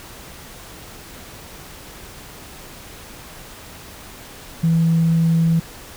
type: tone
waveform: sine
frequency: 164.81 Hz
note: E3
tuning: in tune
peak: -12 dBFS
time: 4.63-5.6 s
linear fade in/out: 10 ms
effects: tanh soft clip ceiling -9 dBFS + pink hiss -39 dBFS RMS until 5.96 s